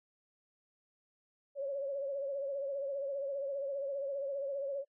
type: tone with vibrato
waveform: sine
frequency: 554.4 Hz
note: C#5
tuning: in tune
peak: -34 dBFS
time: 1.55-4.85 s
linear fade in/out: 50 ms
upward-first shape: triangle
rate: 15 Hz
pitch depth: 68 cents each way
effects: noise-tail reverb RT60 0.1 s tail -25 dB re dry